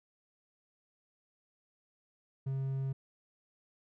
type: tone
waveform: triangle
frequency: 134.6 Hz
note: C3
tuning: 49 cents sharp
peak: -30 dBFS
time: 2.46-2.93 s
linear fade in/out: 10 ms
effects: none